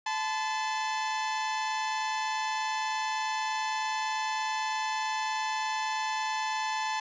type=tone pair together; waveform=sawtooth; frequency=870.1 / 1019 Hz; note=A5 / C6; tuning=-20 / -46 cents; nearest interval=minor third; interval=274 cents; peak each=-26 / -32 dBFS; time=0.06-7 s; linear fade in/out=5 ms; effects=resampled to 16000 Hz + 10-bit